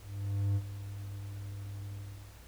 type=tone with ADSR envelope; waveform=triangle; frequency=100 Hz; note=G2; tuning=35 cents sharp; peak=-24 dBFS; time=0-2.42 s; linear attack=560 ms; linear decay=52 ms; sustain=-13 dB; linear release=480 ms; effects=added 60 Hz sine -52 dBFS peak until 2.47 s + pink hiss -57 dBFS RMS until 2.47 s